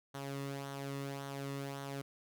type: tone with flanger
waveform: sawtooth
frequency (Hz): 138.59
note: C#3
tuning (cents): 0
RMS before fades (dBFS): -42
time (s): 0.14-2.02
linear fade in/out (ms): 10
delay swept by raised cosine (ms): 0.4 to 1.31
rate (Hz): 1.8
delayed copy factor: -0.55
effects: none